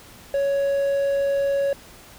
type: tone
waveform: triangle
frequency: 557 Hz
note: C#5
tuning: 8 cents sharp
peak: -17 dBFS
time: 0.34-1.73 s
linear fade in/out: 2 ms
effects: pink hiss -46 dBFS RMS until 2.18 s